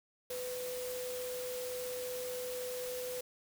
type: tone in noise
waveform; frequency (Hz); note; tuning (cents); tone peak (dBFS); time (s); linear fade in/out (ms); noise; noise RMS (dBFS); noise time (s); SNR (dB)
sine; 500; B4; +21; -38; 0.3-3.21; 5; white; -45; 0.3-3.21; +4
effects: none